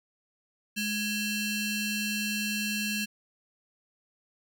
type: ring-modulated tone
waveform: sawtooth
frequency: 1450 Hz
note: F#6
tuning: 35 cents flat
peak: -22 dBFS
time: 0.76-3.06 s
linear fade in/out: 20 ms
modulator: 1240 Hz
effects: none